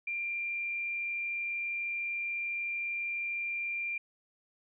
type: tone with frequency modulation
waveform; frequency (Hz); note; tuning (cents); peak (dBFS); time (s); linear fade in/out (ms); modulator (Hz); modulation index
sine; 2382; D7; +24; -32; 0.07-3.98; 5; 66.6; 0.41
effects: none